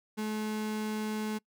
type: tone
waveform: 35% pulse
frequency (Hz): 214.9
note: A3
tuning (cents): -41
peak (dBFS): -30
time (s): 0.17-1.39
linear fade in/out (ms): 20
effects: noise-tail reverb RT60 0.1 s tail -25 dB re dry